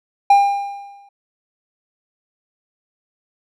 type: tone with exponential decay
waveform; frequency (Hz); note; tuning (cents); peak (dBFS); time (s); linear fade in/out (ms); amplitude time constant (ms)
triangle; 802; G5; +39; -4; 0.3-1.09; 5; 170
effects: none